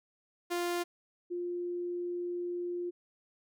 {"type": "tone pair in turn", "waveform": ["sawtooth", "sine"], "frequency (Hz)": [349.2, 351.6], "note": ["F4", "F4"], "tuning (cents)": [0, 12], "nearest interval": "unison", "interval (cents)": 12, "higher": "second", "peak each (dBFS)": [-27, -33], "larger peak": "first", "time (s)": [[0.5, 0.84], [1.3, 2.91]], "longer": "second", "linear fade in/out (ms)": 20, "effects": []}